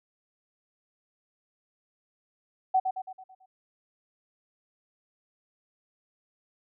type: tone with echo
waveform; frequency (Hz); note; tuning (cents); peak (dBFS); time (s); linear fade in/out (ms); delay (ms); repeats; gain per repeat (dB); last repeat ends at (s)
sine; 754; F#5; +32; -19; 2.74-2.8; 10; 110; 6; -6; 3.46
effects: none